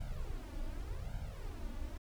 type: noise with flanger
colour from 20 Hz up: brown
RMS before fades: -41 dBFS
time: 0-1.98 s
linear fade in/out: 10 ms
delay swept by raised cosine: 1.3 to 3.5 ms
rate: 0.85 Hz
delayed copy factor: +0.85
effects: none